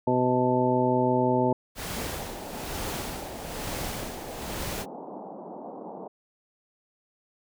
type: harmonic tone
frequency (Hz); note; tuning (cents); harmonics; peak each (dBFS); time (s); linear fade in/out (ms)
125.8; B2; +32; 1 / 2 / 3 / 4 / 5 / 7; -30 / -26 / -27 / -29 / -29 / -27; 0.07-1.53; 5
type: noise with tremolo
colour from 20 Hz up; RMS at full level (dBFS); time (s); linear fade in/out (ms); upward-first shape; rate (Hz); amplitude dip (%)
pink; -33; 1.75-4.86; 50; sine; 1.1; 65
type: band-pass noise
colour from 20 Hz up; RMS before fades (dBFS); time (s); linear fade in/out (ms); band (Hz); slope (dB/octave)
white; -40; 1.96-6.08; 10; 170 to 900; 48
effects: none